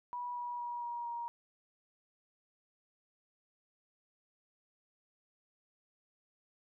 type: tone with pitch steps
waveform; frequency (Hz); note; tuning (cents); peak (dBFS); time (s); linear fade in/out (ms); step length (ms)
sine; 975 / 967.1 / 959.4 / 951.6 / 944; B5 / B5 / A#5 / A#5 / A#5; -23 / -37 / +50 / +35 / +22; -37; 0.13-1.28; 0; 230
effects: none